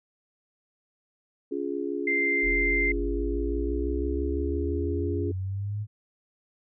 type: chord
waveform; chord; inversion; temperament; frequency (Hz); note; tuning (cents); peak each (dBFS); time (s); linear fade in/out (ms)
sine; Db major; none; equal with one note detuned; 283.5 / 349.2 / 415.3; Db4 / F4 / Ab4; +39 / 0 / 0; -32; 1.51-5.32; 10
type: tone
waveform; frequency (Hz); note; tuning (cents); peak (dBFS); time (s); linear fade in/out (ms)
sine; 2091; C7; -2; -23; 2.07-2.92; 5
type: exponential sweep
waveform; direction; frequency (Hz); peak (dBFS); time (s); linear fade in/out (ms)
sine; up; 43 to 106.7; -28; 2.42-5.87; 50
effects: none